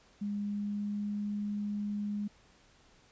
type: tone with pitch glide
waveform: sine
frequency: 204.6 to 206.3 Hz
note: G#3 to G#3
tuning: -26 to -11 cents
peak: -32 dBFS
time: 0.21-2.28 s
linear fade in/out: 10 ms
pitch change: +15 cents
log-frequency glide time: 0.41-1.1 s
effects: pink hiss -63 dBFS RMS until 3.11 s + resampled to 16000 Hz